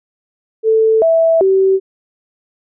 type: tone with pitch steps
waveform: sine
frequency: 442.4 / 656 / 383.7 Hz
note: A4 / E5 / G4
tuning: +9 / -9 / -37 cents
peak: -8 dBFS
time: 0.63-1.8 s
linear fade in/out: 50 ms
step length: 390 ms
effects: none